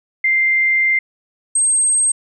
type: tone pair in turn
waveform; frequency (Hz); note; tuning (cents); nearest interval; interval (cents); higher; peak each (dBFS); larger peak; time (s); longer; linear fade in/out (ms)
sine; 2093 / 8394; C7 / C9; 0 / +5; 2 octaves; 2405; second; -12; neither; 0.24-0.99 / 1.55-2.12; first; 5
effects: none